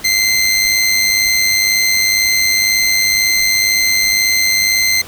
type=tone with amplitude modulation; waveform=20% pulse; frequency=2076 Hz; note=C7; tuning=14 cents flat; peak=-4 dBFS; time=0.04-5.02 s; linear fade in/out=10 ms; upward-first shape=sine; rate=102 Hz; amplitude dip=45%; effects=pink hiss -34 dBFS RMS until 5.07 s